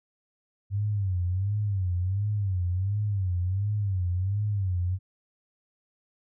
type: tone with vibrato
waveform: sine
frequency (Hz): 96.5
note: G2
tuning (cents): -27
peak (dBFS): -24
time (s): 0.7-4.99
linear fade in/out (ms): 50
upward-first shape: sine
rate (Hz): 1.4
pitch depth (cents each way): 150
effects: none